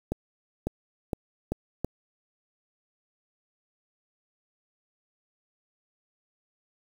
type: accelerating click train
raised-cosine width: 2 ms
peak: -14 dBFS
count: 5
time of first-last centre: 0.12-1.846 s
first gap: 550 ms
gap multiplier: 0.84
effects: 7-bit